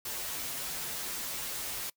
white noise with comb filter, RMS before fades -37 dBFS, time 0.05-1.9 s, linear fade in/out 5 ms, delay 9.7 ms, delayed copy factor -0.75, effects noise-tail reverb RT60 0.1 s tail -24 dB re dry

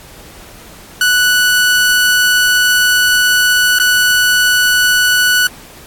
sawtooth tone with dropouts, 1480 Hz, F#6, in tune, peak -5 dBFS, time 1.01-5.47 s, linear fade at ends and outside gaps 2 ms, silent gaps 3.787-3.798 s, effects pink hiss -37 dBFS RMS until 5.86 s + AAC 64 kbps

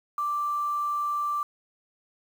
sine tone with quantisation, 1174.7 Hz, D6, in tune, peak -25 dBFS, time 0.18-1.43 s, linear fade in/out 2 ms, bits 8, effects none

